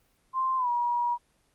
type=tone with pitch glide; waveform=sine; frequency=1046.5 to 959.6 Hz; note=C6 to A#5; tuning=0 to +50 cents; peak=-24 dBFS; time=0.33-1.18 s; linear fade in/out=50 ms; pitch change=-150 cents; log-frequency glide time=0.57-0.69 s; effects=pink hiss -68 dBFS RMS until 1.54 s + Opus 24 kbps